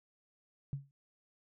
sine tone with exponential decay, 139 Hz, C#3, 5 cents sharp, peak -31 dBFS, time 0.73-0.91 s, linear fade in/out 0 ms, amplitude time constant 37 ms, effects none

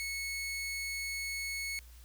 sawtooth tone, 2200 Hz, C#7, 14 cents flat, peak -32 dBFS, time 0-1.79 s, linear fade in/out 0 ms, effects added 60 Hz sine -51 dBFS peak until 2.04 s + white hiss -61 dBFS RMS until 2.04 s

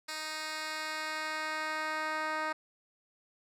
10% pulse tone with band-pass filter sweep, 311.1 Hz, D#4, in tune, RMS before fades -36 dBFS, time 0.08-2.53 s, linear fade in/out 10 ms, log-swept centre 4700 to 1300 Hz, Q 0.74, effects none

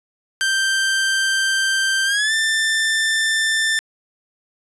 sawtooth tone with pitch glide, 1568 to 1780.5 Hz, G6 to A6, 0 to +20 cents, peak -13 dBFS, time 0.41-3.79 s, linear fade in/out 0 ms, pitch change +220 cents, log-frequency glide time 2.05-2.33 s, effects resampled to 24000 Hz + 9-bit

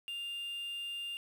triangle tone with quantisation, 2800 Hz, F7, 4 cents sharp, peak -36 dBFS, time 0.08-1.17 s, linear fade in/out 0 ms, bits 9, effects none

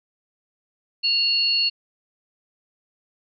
sine tone pair together, 2785 / 4365 Hz, F7 / C#8, -5 / -28 cents, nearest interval minor sixth, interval 777 cents, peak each -23 / -19 dBFS, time 1.03-1.7 s, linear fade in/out 20 ms, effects none

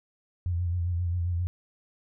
sine tone with vibrato, 87.31 Hz, F2, in tune, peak -25 dBFS, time 0.46-1.47 s, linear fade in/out 0 ms, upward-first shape sine, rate 7.5 Hz, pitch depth 51 cents each way, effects none

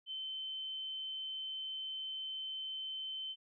sine tone, 3077 Hz, G7, 33 cents flat, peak -39 dBFS, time 0.06-3.36 s, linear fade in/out 50 ms, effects none

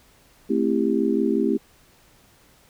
sine chord, A minor seventh, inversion none, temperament just, 220 / 264 / 330 / 396 Hz, A3 / C4 / E4 / G4, 0 / +16 / +2 / +18 cents, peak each -24 dBFS, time 0.49-1.58 s, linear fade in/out 20 ms, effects pink hiss -56 dBFS RMS until 2.69 s

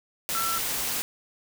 sine tone in noise, 1342 Hz, E6, 31 cents sharp, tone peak -28 dBFS, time 0.35-0.58 s, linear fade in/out 0 ms, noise white, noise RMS -29 dBFS, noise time 0.29-1.02 s, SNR -2 dB, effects none

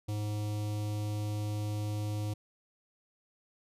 square tone with notch filter, 105.1 Hz, G#2, 21 cents sharp, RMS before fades -34 dBFS, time 0.08-2.34 s, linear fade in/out 10 ms, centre 1600 Hz, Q 0.76, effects resampled to 32000 Hz

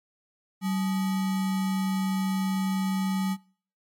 sine tone with sample-and-hold, 190.6 Hz, G3, 48 cents flat, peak -24 dBFS, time 0.61-3.37 s, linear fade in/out 50 ms, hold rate 1050 Hz, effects noise-tail reverb RT60 0.5 s tail -24 dB re dry + MP3 64 kbps

